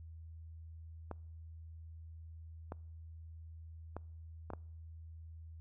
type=clicks; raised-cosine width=1 ms; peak=-28 dBFS; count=5; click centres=1.113 / 2.721 / 3.966 / 4.503 / 4.535 s; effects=noise-tail reverb RT60 0.7 s tail -26 dB re dry + added 81 Hz sine -48 dBFS peak until 5.6 s